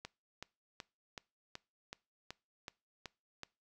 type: click train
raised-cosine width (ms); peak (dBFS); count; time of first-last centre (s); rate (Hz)
0.2; -26; 10; 0.05-3.433; 2.66
effects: noise-tail reverb RT60 0.3 s tail -23 dB re dry